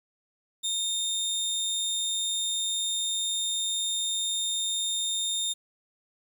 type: tone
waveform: 25% pulse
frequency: 3649 Hz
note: A#7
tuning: 38 cents flat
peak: -23 dBFS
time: 0.63-5.54 s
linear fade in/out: 20 ms
effects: 9-bit